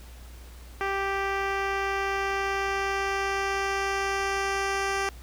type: tone with low-pass filter sweep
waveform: 10% pulse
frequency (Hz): 392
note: G4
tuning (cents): 0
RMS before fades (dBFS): -28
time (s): 0.81-5.09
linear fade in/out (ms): 0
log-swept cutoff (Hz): 2700 to 7900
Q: 0.72
effects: added 60 Hz sine -43 dBFS peak until 5.22 s + pink hiss -52 dBFS RMS until 5.22 s